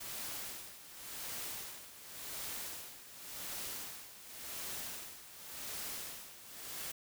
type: noise with tremolo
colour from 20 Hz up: white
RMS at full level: -42 dBFS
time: 0-6.92 s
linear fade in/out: 10 ms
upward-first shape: sine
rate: 0.9 Hz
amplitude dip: 75%
effects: none